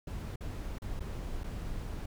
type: noise with dropouts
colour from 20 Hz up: brown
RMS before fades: -38 dBFS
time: 0.07-2.06 s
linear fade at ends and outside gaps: 5 ms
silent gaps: 0.359-0.407 / 0.785-0.819 / 0.996-1.004 / 1.436-1.44 s
effects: none